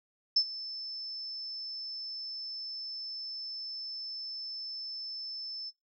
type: tone with ADSR envelope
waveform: sine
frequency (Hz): 5274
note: E8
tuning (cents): 0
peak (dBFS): -20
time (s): 0.36-5.71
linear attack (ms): 7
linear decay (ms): 66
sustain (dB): -18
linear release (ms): 28
effects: noise-tail reverb RT60 0.2 s tail -17 dB re dry